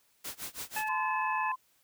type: noise with tremolo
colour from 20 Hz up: white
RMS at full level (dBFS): -38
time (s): 0.24-0.89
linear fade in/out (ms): 10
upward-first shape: sine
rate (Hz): 6.1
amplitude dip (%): 95
type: harmonic tone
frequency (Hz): 863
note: A5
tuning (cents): -34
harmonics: 1 / 2 / 3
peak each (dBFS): -33 / -36 / -38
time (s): 0.76-1.52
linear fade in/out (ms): 5
type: tone with vibrato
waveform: sine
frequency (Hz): 1029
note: C6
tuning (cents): -29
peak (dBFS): -31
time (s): 0.88-1.56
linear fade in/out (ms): 20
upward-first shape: triangle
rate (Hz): 18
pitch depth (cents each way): 12
effects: white hiss -69 dBFS RMS until 1.83 s